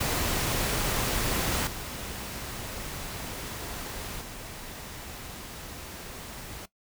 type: noise with level steps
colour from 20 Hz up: pink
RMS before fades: -28 / -37 / -41 dBFS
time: 0-6.66 s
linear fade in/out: 10 ms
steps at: 1.67 / 4.21 s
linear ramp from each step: 2 ms
effects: noise-tail reverb RT60 0.1 s tail -18 dB re dry